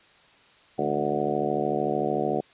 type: harmonic tone with a mistuned harmonic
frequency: 73.42 Hz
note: D2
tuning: in tune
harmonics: 2 / 3 / 4 / 5 / 6 / 7 / 8 / 9 / 10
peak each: -36 / -33 / -33 / -30 / -30 / -35 / -32 / -34 / -30 dBFS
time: 0.78-2.41 s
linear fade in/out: 10 ms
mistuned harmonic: 3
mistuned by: -55 cents
effects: white hiss -56 dBFS RMS until 2.53 s + resampled to 8000 Hz